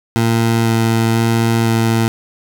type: tone with vibrato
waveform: 20% pulse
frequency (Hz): 114.2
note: A#2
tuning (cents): -35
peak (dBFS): -7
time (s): 0.16-2.08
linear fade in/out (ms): 0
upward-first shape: square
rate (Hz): 1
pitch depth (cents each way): 9
effects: none